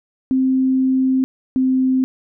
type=tone pair in turn; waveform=sine; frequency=261.6 / 259.9 Hz; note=C4 / C4; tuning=0 / -11 cents; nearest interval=unison; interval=11 cents; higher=first; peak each=-13 / -13 dBFS; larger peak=neither; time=0.31-1.24 / 1.56-2.04 s; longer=first; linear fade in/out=0 ms; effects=none